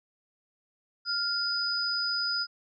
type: tone pair together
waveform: sine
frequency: 1396.9 / 4978 Hz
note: F6 / D#8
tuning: 0 / 0 cents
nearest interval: octave + minor seventh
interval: 2200 cents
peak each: -32 / -28 dBFS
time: 1.05-2.47 s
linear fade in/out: 50 ms
effects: none